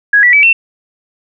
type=tone with pitch steps; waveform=sine; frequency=1661.2 / 1952.8 / 2296 / 2699 Hz; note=G#6 / B6 / D7 / E7; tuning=0 / -20 / -40 / +40 cents; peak=-4 dBFS; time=0.13-0.53 s; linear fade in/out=5 ms; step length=100 ms; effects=none